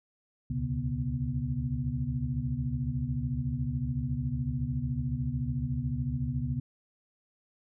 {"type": "tone cluster", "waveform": "sine", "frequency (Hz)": [67.3, 75.3, 125.1, 138.9, 243.2], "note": ["C2", "D2", "B2", "C#3", "B3"], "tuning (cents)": [49, 44, 23, 4, -26], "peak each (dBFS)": [-39, -39, -33, -33, -36], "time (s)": [0.5, 6.6], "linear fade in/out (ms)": 5, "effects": []}